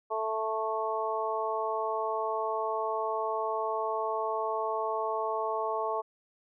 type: harmonic tone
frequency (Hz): 220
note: A3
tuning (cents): 0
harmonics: 2 / 3 / 4 / 5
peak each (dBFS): -34 / -34 / -34 / -34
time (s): 0.1-6.02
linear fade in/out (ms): 20
effects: none